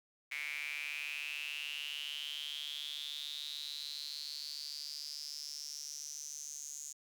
sawtooth tone with high-pass filter sweep, 146.83 Hz, D3, in tune, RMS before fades -43 dBFS, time 0.31-6.93 s, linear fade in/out 10 ms, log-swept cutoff 2200 to 6800 Hz, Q 9.7, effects none

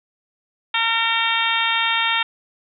harmonic tone, 456.8 Hz, A#4, 35 cents flat, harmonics 2 / 3 / 4 / 5 / 6 / 7 / 8, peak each -25 / -25 / -25 / -25 / -25 / -25 / -25 dBFS, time 0.74-2.23 s, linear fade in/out 5 ms, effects none

